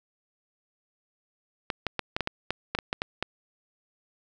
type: clicks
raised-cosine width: 0.3 ms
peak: -11 dBFS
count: 12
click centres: 1.702 / 1.867 / 1.993 / 2.165 / 2.207 / 2.274 / 2.506 / 2.75 / 2.788 / 2.929 / 3.019 / 3.226 s
effects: none